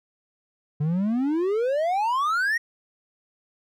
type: exponential sweep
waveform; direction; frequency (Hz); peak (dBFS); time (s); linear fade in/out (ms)
triangle; up; 143.7 to 1915; -19; 0.8-2.58; 10
effects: none